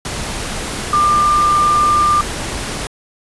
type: tone in noise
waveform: sine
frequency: 1194 Hz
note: D6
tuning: 28 cents sharp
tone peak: -10 dBFS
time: 0.93-2.21 s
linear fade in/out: 2 ms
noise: pink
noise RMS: -23 dBFS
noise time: 0.05-2.87 s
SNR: +10 dB
effects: resampled to 24000 Hz